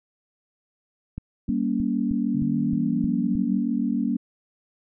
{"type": "click train", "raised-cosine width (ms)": 5, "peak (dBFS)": -19, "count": 8, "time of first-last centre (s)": [1.18, 3.354], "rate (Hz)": 3.22}
{"type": "chord", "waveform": "sine", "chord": "G diminished", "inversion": "none", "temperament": "just", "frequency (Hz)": [196, 235.2, 282.2], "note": ["G3", "Bb3", "Db4"], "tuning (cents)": [0, 16, 31], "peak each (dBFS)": [-27, -24, -27], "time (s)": [1.48, 4.17], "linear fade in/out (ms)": 10}
{"type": "linear sweep", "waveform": "sine", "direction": "up", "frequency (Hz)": [145.3, 198.1], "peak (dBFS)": -28, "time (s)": [2.34, 3.73], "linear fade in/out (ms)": 10}
{"effects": []}